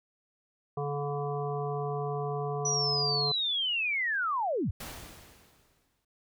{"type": "harmonic tone", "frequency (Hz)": 143.8, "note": "D3", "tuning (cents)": -36, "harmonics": [1, 3, 5, 7, 8], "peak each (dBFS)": [-34, -34, -37, -42, -42], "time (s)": [0.77, 3.32], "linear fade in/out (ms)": 5}
{"type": "linear sweep", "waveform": "sine", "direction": "down", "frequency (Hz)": [5920, 55], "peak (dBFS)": -27, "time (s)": [2.65, 4.71], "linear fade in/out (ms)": 5}
{"type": "noise with exponential decay", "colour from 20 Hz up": "pink", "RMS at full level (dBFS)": -39, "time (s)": [4.8, 6.05], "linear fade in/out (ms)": 5, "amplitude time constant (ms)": 270}
{"effects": []}